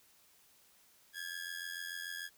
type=ring-modulated tone; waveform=sawtooth; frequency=1661 Hz; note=G#6; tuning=in tune; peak=-34 dBFS; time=1.13-2.3 s; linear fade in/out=50 ms; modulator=43.4 Hz; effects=white hiss -66 dBFS RMS until 2.37 s